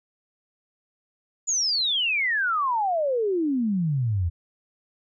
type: exponential sweep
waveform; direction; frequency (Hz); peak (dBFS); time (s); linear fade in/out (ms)
sine; down; 7040 to 80.7; -21; 1.47-4.3; 20
effects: none